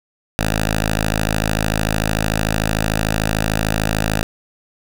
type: tone with notch filter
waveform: 5% pulse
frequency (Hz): 53.4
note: G#1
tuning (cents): +49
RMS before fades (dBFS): -19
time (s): 0.39-4.23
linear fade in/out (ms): 0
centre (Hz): 380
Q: 1
effects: none